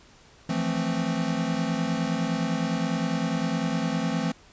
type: chord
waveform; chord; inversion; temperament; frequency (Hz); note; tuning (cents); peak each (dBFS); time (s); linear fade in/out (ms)
square; F major seventh; third; equal; 164.81 / 174.61 / 220 / 261.6; E3 / F3 / A3 / C4; 0 / 0 / 0 / 0; -31; 0.49-4.32; 5
effects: pink hiss -54 dBFS RMS until 4.52 s + resampled to 16000 Hz